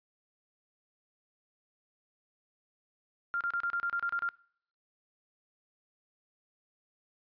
sine tone bursts, 1393 Hz, F6, 5 cents flat, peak -29 dBFS, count 10, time 3.34-4.289 s, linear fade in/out 0 ms, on 67 ms, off 31 ms, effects noise-tail reverb RT60 0.6 s tail -23 dB re dry + resampled to 11025 Hz

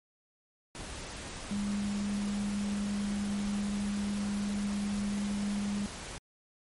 sine tone in noise, 203.4 Hz, G#3, 36 cents flat, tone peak -30 dBFS, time 1.51-5.86 s, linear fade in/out 0 ms, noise pink, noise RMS -42 dBFS, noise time 0.75-6.18 s, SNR +9 dB, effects MP3 48 kbps

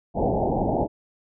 white low-pass noise, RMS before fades -23 dBFS, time 0.14-0.88 s, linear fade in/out 50 ms, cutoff 850 Hz, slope 96 dB/octave, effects none

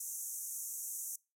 pink band-pass noise, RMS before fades -42 dBFS, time 0-1.16 s, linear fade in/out 5 ms, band 6000 to 15000 Hz, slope 96 dB/octave, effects noise-tail reverb RT60 0.3 s tail -25 dB re dry

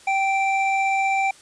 triangle tone pair together, 777.8 / 2349 Hz, G5 / D7, -14 / 0 cents, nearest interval octave + perfect fifth, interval 1914 cents, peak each -18 / -22 dBFS, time 0.07-1.31 s, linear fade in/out 5 ms, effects white hiss -49 dBFS RMS until 1.41 s + resampled to 22050 Hz

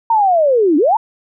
sine linear two-way sweep, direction down then up, 932.3 to 277.2 to 932.3 Hz, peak -9 dBFS, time 0.1-0.97 s, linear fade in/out 5 ms, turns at 0.77 s, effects none

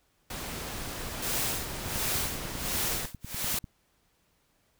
pink noise, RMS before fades -37 dBFS, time 0.3-3.06 s, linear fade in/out 5 ms
white noise with tremolo, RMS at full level -30 dBFS, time 1.22-3.59 s, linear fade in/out 5 ms, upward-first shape sine, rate 1.4 Hz, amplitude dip 100%
click train, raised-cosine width 5 ms, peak -27 dBFS, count 19, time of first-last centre 1.86-3.642 s, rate 10.1 Hz
effects pink hiss -70 dBFS RMS until 4.79 s

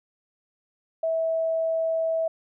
sine tone, 651 Hz, E5, 22 cents flat, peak -22 dBFS, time 1.03-2.28 s, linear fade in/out 5 ms, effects none

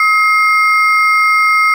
triangle ring-modulated tone, 1700 Hz, G#6, 40 cents sharp, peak -3 dBFS, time 0-1.74 s, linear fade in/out 2 ms, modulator 426 Hz, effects none

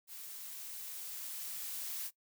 blue noise with level ramp, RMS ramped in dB -48 to -40 dBFS, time 0.07-2.11 s, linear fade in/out 50 ms, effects noise-tail reverb RT60 0.1 s tail -19 dB re dry

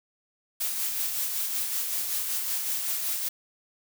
blue noise with tremolo, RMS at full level -28 dBFS, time 0.6-3.29 s, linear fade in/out 10 ms, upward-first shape sine, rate 5.3 Hz, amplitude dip 35%, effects none

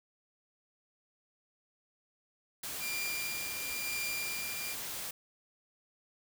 white noise, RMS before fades -40 dBFS, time 2.63-5.11 s, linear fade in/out 5 ms
sawtooth tone with tremolo, 2388 Hz, D7, 28 cents sharp, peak -31 dBFS, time 2.79-4.76 s, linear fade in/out 50 ms, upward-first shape triangle, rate 0.99 Hz, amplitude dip 55%
effects none

